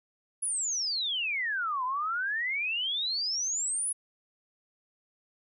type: exponential two-way sweep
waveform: sine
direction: down then up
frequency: 10548 to 987.8 to 10548 Hz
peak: -28 dBFS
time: 0.42-3.93 s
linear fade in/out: 10 ms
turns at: 1.84 s
effects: none